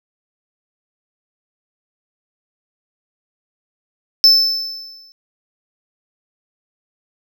triangle tone with exponential decay, 5274 Hz, E8, in tune, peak -3 dBFS, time 4.24-5.12 s, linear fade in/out 0 ms, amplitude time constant 190 ms, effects none

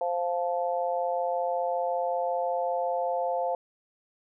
sine chord, F major, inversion second, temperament just, 523.8 / 698.5 / 873.1 Hz, C5 / F5 / A5, +2 / 0 / -14 cents, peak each -29 / -29 / -33 dBFS, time 0.01-3.55 s, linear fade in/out 2 ms, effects none

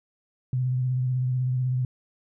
sine tone with vibrato, 127.3 Hz, C3, 47 cents flat, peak -22 dBFS, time 0.53-1.85 s, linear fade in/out 2 ms, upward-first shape sine, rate 16 Hz, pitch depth 32 cents each way, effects none

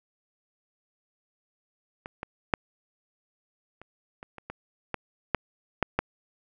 clicks, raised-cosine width 0.5 ms, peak -22 / -19 / -6 / -30 / -26 / -27 / -21 / -14 / -7 / -7 / -8 dBFS, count 11, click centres 2.059 / 2.231 / 2.538 / 3.816 / 4.229 / 4.383 / 4.5 / 4.943 / 5.347 / 5.827 / 5.99 s, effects none

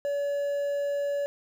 triangle tone with quantisation, 570 Hz, C#5, 48 cents sharp, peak -24 dBFS, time 0.05-1.26 s, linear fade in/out 0 ms, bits 9, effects none

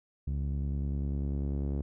sawtooth tone with low-pass filter sweep, 70 Hz, C#2, 18 cents sharp, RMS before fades -32 dBFS, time 0.27-1.82 s, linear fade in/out 5 ms, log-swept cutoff 160 to 380 Hz, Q 1, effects none

